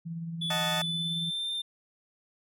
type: tone with tremolo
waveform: sine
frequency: 166.1 Hz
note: E3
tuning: 13 cents sharp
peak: -32 dBFS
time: 0.05-1.31 s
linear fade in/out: 20 ms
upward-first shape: sine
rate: 18 Hz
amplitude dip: 35%
type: tone with pitch glide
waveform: triangle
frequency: 3451 to 3593 Hz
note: A7 to A7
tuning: -34 to +36 cents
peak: -29 dBFS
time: 0.41-1.62 s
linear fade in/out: 10 ms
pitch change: +70 cents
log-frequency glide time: 0.63-1.5 s
type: chord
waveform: 20% pulse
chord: D# diminished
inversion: none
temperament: equal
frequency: 622.3 / 740 / 880 Hz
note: D#5 / F#5 / A5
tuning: 0 / 0 / 0 cents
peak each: -28 / -31 / -29 dBFS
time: 0.5-0.82 s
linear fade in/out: 5 ms
effects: none